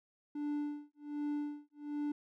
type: tone with tremolo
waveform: triangle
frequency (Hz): 293.7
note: D4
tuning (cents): 0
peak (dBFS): -31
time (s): 0.35-2.12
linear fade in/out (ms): 5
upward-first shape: sine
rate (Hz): 1.3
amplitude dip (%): 100
effects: none